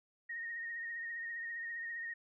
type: tone with vibrato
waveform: sine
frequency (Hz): 1858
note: A#6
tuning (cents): -6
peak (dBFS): -39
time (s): 0.29-2.14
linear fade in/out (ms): 10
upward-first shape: triangle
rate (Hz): 15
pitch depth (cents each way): 37
effects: none